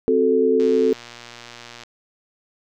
sine chord, F# diminished, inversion second, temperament equal, 261.6 / 370 / 440 Hz, C4 / F#4 / A4, 0 / 0 / 0 cents, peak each -21 / -21 / -16 dBFS, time 0.08-0.93 s, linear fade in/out 0 ms
click train, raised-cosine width 0.2 ms, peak -21 dBFS, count 148, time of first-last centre 0.6-1.835 s, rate 119 Hz
effects none

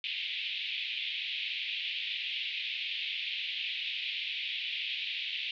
white band-pass noise, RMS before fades -36 dBFS, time 0.04-5.51 s, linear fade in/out 2 ms, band 2300 to 3600 Hz, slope 48 dB/octave, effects none

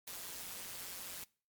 white noise with amplitude modulation, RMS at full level -43 dBFS, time 0.07-1.24 s, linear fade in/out 5 ms, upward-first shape sine, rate 182 Hz, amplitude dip 65%, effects noise-tail reverb RT60 0.4 s tail -23 dB re dry + MP3 96 kbps

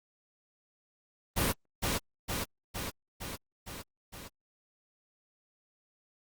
pink noise with echo, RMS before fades -28 dBFS, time 1.36-1.53 s, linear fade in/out 20 ms, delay 460 ms, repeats 6, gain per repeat -3 dB, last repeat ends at 4.29 s, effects Opus 24 kbps

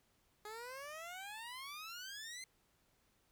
15% pulse exponential sweep, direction up, 415.3 to 2093 Hz, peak -40 dBFS, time 0.45-2.44 s, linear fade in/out 2 ms, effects pink hiss -75 dBFS RMS until 3.31 s

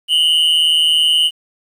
triangle tone pair together, 2880 / 3039 Hz, F#7 / F#7, -47 / +46 cents, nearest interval minor second, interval 93 cents, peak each -12 dBFS, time 0.08-1.31 s, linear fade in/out 50 ms, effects 8-bit

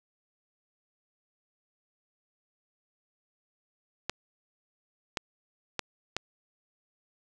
clicks, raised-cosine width 0.2 ms, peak -12 dBFS, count 4, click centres 4.096 / 5.172 / 5.793 / 6.166 s, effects none

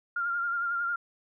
sine tone with vibrato, 1396.9 Hz, F6, in tune, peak -27 dBFS, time 0.16-0.96 s, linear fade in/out 5 ms, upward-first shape sine, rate 11 Hz, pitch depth 32 cents each way, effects none

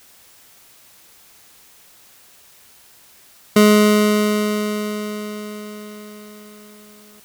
25% pulse tone with exponential decay, 210.2 Hz, G#3, 21 cents sharp, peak -4 dBFS, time 3.56-7.2 s, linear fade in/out 5 ms, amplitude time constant 790 ms, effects white hiss -49 dBFS RMS until 7.24 s

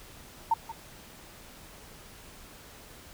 sine tone with echo, 907 Hz, A#5, 48 cents flat, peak -20 dBFS, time 0.51-0.54 s, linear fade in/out 5 ms, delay 180 ms, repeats 1, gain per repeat -15 dB, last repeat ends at 0.72 s, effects pink hiss -50 dBFS RMS until 3.13 s

